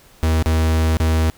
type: tone with dropouts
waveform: 45% pulse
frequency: 80 Hz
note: D#2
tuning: 49 cents sharp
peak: -14 dBFS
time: 0.23-1.3 s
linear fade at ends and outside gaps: 0 ms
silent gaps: 0.425-0.46 / 0.97-1.001 s
effects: pink hiss -49 dBFS RMS until 1.37 s